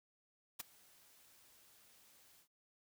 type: noise with ADSR envelope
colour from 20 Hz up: white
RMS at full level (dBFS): -42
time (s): 0.59-2.48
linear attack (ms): 12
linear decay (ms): 15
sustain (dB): -24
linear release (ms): 84
effects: none